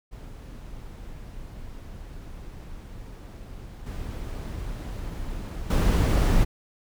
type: noise with level steps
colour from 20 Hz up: brown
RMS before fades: -40 / -33 / -19 dBFS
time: 0.11-6.45 s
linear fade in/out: 20 ms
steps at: 3.86 / 5.7 s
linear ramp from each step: 5 ms
effects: none